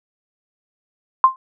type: tone with exponential decay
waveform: sine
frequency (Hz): 1049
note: C6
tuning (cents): +4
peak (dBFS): -3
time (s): 1.24-1.36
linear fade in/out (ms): 1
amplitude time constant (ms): 26
effects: none